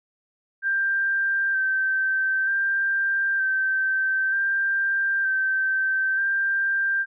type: tone with vibrato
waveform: sine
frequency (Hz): 1568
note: G6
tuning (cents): 0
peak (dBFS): -20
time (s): 0.62-7.06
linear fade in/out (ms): 50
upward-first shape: square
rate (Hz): 0.54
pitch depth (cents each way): 18
effects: none